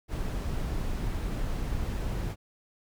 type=noise; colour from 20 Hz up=brown; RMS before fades=-31 dBFS; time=0.08-2.36 s; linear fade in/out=50 ms; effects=none